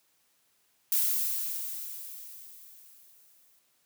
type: noise with exponential decay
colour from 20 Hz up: violet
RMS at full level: -25 dBFS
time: 0.92-3.59 s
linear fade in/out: 2 ms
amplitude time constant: 580 ms
effects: white hiss -70 dBFS RMS until 3.85 s + high-pass 80 Hz 12 dB/octave